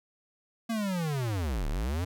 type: linear two-way sweep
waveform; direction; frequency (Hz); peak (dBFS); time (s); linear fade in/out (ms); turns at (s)
square; down then up; 233 to 32.62 to 94; -29; 0.69-2.05; 10; 1.68
effects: none